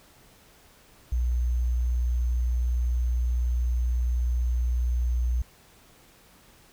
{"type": "tone with sample-and-hold", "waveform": "sine", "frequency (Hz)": 60.7, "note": "B1", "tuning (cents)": -29, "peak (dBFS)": -22, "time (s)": [1.12, 5.42], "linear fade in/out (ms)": 5, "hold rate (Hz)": 6300, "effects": ["pink hiss -56 dBFS RMS until 6.72 s"]}